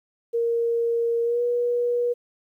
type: tone with pitch glide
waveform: sine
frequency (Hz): 466.2 to 482.4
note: A#4 to B4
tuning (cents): 0 to -41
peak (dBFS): -20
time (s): 0.33-2.14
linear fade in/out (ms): 20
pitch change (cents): +59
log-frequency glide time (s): 1.23-1.42
effects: 10-bit